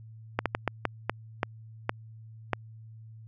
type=slowing click train; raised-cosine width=0.5 ms; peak=-10 dBFS; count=9; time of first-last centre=0.39-2.533 s; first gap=67 ms; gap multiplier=1.38; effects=added 111 Hz sine -45 dBFS peak until 3.27 s